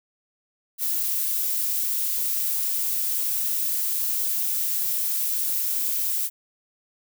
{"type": "noise", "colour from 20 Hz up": "violet", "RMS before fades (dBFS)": -25, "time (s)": [0.78, 6.3], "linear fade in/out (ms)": 50, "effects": []}